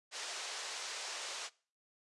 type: band-pass noise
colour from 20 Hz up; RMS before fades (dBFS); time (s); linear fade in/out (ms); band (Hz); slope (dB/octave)
white; -43; 0.11-1.5; 50; 440 to 7000; 24
effects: noise-tail reverb RT60 0.4 s tail -22 dB re dry + resampled to 24000 Hz